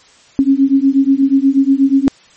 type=beating tone pair; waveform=sine; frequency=268.5 / 276.8 Hz; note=C4 / C#4; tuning=+45 / -2 cents; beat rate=8.3 Hz; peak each=-11 dBFS; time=0.39-2.08 s; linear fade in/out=0 ms; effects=white hiss -46 dBFS RMS until 2.36 s + MP3 32 kbps